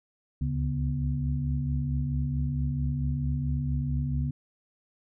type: tone cluster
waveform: sine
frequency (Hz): 67.9 / 72.4 / 139.8 / 244.5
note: C#2 / D2 / C#3 / B3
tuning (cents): -35 / -24 / +15 / -17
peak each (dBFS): -36 / -31 / -28 / -35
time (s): 0.41-4.31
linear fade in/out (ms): 5
effects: none